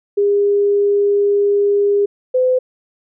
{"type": "tone pair in turn", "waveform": "sine", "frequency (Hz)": [405.7, 509.4], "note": ["G#4", "C5"], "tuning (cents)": [-41, -46], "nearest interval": "major third", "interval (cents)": 395, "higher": "second", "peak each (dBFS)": -11, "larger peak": "neither", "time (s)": [[0.17, 2.06], [2.34, 2.59]], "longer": "first", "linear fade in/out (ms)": 10, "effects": []}